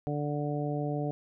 harmonic tone, 146.83 Hz, D3, in tune, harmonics 1 / 2 / 3 / 4 / 5, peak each -32 / -35 / -37 / -38 / -39 dBFS, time 0.07-1.11 s, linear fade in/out 0 ms, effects none

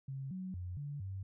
sine tone with pitch steps, 135.1 / 186.3 / 89.8 / 144.1 / 96.1 Hz, C#3 / F#3 / F2 / D3 / G2, -44 / +12 / +49 / -33 / -34 cents, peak -39 dBFS, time 0.08-1.23 s, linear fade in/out 5 ms, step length 230 ms, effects none

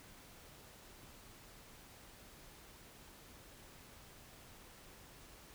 silence, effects pink hiss -58 dBFS RMS until 5.54 s

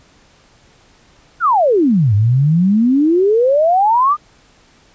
sine exponential two-way sweep, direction down then up, 1509 to 99 to 1237 Hz, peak -9 dBFS, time 1.4-4.17 s, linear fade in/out 50 ms, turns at 2.14 s, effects pink hiss -50 dBFS RMS until 4.94 s + resampled to 16000 Hz

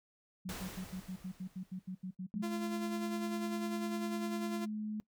sine tone bursts, 185.3 Hz, F#3, 3 cents sharp, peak -38 dBFS, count 13, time 0.45-2.426 s, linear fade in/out 10 ms, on 80 ms, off 78 ms
pink noise with exponential decay, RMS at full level -42 dBFS, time 0.49-2.15 s, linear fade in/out 1 ms, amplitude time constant 360 ms
sine tone, 213.3 Hz, G#3, 46 cents sharp, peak -36 dBFS, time 2.34-5 s, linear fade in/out 0 ms
sawtooth tone with tremolo, 343.2 Hz, F4, 30 cents flat, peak -33 dBFS, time 2.42-4.66 s, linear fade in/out 20 ms, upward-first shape sine, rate 10 Hz, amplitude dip 50%
effects noise-tail reverb RT60 0.1 s tail -21 dB re dry

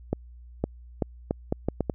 accelerating click train, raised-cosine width 2 ms, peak -11 dBFS, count 8, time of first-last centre 0.13-1.898 s, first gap 510 ms, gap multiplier 0.75, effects added 60 Hz sine -44 dBFS peak until 1.94 s

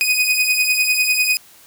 sawtooth beating tone pair, 2489 / 2499 Hz, D#7 / D#7, 0 / +7 cents, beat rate 10 Hz, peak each -16 / -13 dBFS, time 0.01-1.37 s, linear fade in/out 0 ms, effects white hiss -47 dBFS RMS until 1.66 s

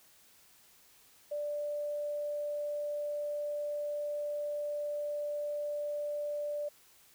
sine tone, 588 Hz, D5, 2 cents sharp, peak -33 dBFS, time 1.31-6.69 s, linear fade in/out 10 ms, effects white hiss -62 dBFS RMS until 7.14 s

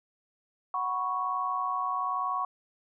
sine chord, F# suspended fourth, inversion none, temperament equal, 740 / 987.8 / 1108.7 Hz, F#5 / B5 / C#6, 0 / 0 / 0 cents, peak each -35 / -35 / -29 dBFS, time 0.74-2.45 s, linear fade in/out 2 ms, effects none

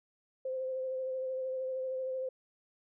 sine tone with vibrato, 520 Hz, C5, 11 cents flat, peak -33 dBFS, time 0.45-2.29 s, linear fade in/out 5 ms, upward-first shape sine, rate 13 Hz, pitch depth 20 cents each way, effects none

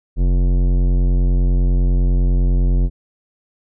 sine tone with tanh clipping, 45 Hz, F#1, 47 cents flat, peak -14 dBFS, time 0.16-2.9 s, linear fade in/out 50 ms, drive 16 dB, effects none

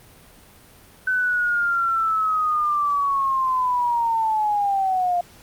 sine linear sweep, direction down, 1520 to 696 Hz, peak -18 dBFS, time 1.07-5.21 s, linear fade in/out 5 ms, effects pink hiss -49 dBFS RMS until 5.42 s + Opus 32 kbps

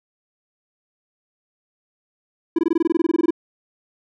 triangle tone bursts, 332.6 Hz, E4, 16 cents sharp, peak -12 dBFS, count 16, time 2.56-3.307 s, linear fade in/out 5 ms, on 27 ms, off 21 ms, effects none

